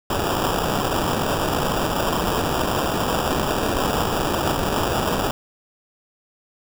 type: noise with sample-and-hold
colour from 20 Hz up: blue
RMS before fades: -22 dBFS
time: 0.1-5.31 s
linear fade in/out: 2 ms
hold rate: 2100 Hz
effects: none